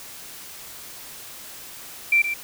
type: tone with echo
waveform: sine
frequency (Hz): 2349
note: D7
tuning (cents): 0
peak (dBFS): -14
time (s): 2.12-2.22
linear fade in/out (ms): 5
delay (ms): 120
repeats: 1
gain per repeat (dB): -9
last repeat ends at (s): 2.34
effects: white hiss -40 dBFS RMS until 2.43 s